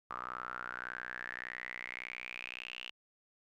sawtooth tone with band-pass filter sweep, 61.74 Hz, B1, in tune, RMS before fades -44 dBFS, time 0.1-2.91 s, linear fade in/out 5 ms, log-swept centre 1200 to 2900 Hz, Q 8.6, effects none

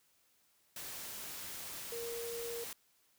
sine tone in noise, 468.1 Hz, A#4, 7 cents sharp, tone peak -40 dBFS, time 1.92-2.64 s, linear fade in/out 2 ms, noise white, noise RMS -45 dBFS, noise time 0.76-2.73 s, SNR +2 dB, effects white hiss -72 dBFS RMS until 3.18 s

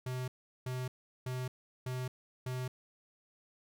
square tone bursts, 127.4 Hz, C3, 46 cents flat, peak -36 dBFS, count 5, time 0.06-2.68 s, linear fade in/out 5 ms, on 220 ms, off 380 ms, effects none

